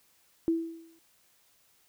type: tone with exponential decay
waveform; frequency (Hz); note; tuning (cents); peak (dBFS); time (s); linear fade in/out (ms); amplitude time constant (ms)
sine; 329.6; E4; 0; -21; 0.48-0.99; 0; 110
effects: white hiss -66 dBFS RMS until 1.88 s